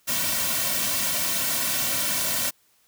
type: noise with comb filter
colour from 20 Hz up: white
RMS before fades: -25 dBFS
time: 0.07-2.51 s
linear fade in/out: 20 ms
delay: 2.4 ms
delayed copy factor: -0.9
effects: white hiss -63 dBFS RMS until 2.87 s